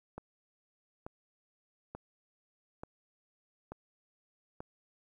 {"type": "click train", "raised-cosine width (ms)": 1, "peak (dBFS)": -28, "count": 6, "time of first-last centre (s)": [0.18, 4.605], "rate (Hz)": 1.13, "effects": ["11-bit"]}